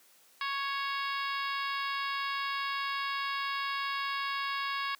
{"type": "harmonic tone with a mistuned harmonic", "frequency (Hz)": 554.4, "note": "C#5", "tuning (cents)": 0, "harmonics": [2, 3, 4, 5, 6, 7, 8, 9], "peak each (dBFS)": [-34, -38, -40, -42, -44, -45, -46, -47], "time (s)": [0.41, 4.95], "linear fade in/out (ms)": 2, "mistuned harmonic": 7, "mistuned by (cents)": -29, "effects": ["white hiss -62 dBFS RMS until 4.99 s", "high-pass 200 Hz 12 dB/octave"]}